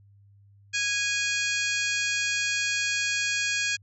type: harmonic tone with a mistuned harmonic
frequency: 825 Hz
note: G#5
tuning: 12 cents flat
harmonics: 2 / 3 / 4 / 5 / 6 / 7 / 8 / 9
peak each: -30 / -29 / -35 / -34 / -38 / -37 / -34 / -37 dBFS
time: 0.73-3.77 s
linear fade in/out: 20 ms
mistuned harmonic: 5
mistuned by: +92 cents
effects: added 100 Hz sine -53 dBFS peak until 3.82 s